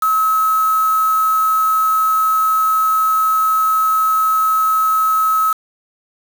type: tone with quantisation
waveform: sine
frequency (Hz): 1288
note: E6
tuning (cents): -41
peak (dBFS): -12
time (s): 0.02-5.53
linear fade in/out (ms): 5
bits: 4
effects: none